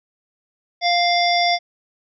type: harmonic tone with a mistuned harmonic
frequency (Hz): 698.5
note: F5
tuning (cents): 0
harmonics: 1 / 3 / 5 / 7 / 8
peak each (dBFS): -17 / -22 / -24 / -25 / -26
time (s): 0.81-1.59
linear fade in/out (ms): 50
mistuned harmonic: 8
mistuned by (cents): -20
effects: none